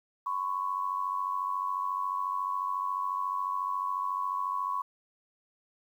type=tone pair together; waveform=sine; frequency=1011 / 1105.1 Hz; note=B5 / C#6; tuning=+40 / -6 cents; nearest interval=major second; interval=154 cents; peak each=-33 / -31 dBFS; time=0.26-4.82 s; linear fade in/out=5 ms; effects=10-bit